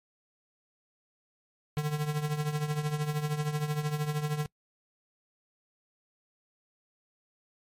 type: tone with tremolo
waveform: square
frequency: 150 Hz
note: D3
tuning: 37 cents sharp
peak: -26 dBFS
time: 1.77-4.46 s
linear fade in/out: 0 ms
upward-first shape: triangle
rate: 13 Hz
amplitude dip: 75%
effects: noise-tail reverb RT60 0.1 s tail -25 dB re dry + MP3 64 kbps